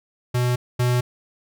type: tone pair in turn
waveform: square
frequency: 123.47 / 123.47 Hz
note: B2 / B2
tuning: 0 / 0 cents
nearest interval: unison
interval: 0 cents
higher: neither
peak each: -19 / -18 dBFS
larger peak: second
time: 0.34-0.56 / 0.79-1.01 s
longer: neither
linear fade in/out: 10 ms
effects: none